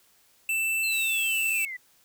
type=tone; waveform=square; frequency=2659 Hz; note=E7; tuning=14 cents sharp; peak=-25 dBFS; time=0.49-1.65 s; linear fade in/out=2 ms
type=linear sweep; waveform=sine; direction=down; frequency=4228 to 1943 Hz; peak=-33 dBFS; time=0.83-1.77 s; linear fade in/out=10 ms
type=noise; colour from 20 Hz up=blue; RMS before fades=-41 dBFS; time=0.92-1.65 s; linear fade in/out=0 ms
effects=white hiss -62 dBFS RMS until 2.04 s